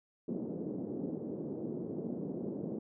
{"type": "band-pass noise", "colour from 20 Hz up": "pink", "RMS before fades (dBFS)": -39, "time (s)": [0.28, 2.79], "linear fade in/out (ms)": 5, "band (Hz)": [180, 440], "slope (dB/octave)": 24, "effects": []}